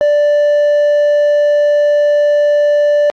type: tone with quantisation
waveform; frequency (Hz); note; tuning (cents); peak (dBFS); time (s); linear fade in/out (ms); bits
triangle; 587.3; D5; 0; -6; 0.01-3.1; 0; 5
effects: low-pass 4000 Hz 12 dB/octave + Opus 48 kbps